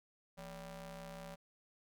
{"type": "ring-modulated tone", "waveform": "sawtooth", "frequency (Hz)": 201.9, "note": "G#3", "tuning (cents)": -49, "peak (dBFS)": -40, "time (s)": [0.37, 1.36], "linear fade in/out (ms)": 20, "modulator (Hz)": 371, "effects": []}